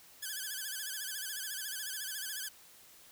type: tone with vibrato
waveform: 5% pulse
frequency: 1610 Hz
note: G6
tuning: 46 cents sharp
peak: -27 dBFS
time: 0.22-2.49 s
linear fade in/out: 10 ms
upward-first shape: sine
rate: 14 Hz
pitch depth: 120 cents each way
effects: white hiss -58 dBFS RMS until 3.11 s